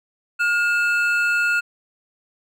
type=tone pair together; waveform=triangle; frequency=1423.8 / 2637 Hz; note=F6 / E7; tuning=+33 / 0 cents; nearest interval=major seventh; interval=1067 cents; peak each=-16 / -22 dBFS; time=0.39-1.61 s; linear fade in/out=20 ms; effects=none